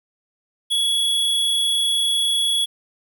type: tone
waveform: square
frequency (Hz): 3366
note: G#7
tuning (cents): +23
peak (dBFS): -18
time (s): 0.7-2.66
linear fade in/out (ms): 20
effects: 9-bit